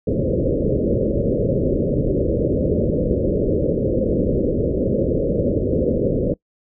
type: low-pass noise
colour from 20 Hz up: white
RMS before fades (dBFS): -19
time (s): 0.07-6.34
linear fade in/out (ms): 5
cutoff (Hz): 570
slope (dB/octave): 96
effects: noise-tail reverb RT60 0.1 s tail -22 dB re dry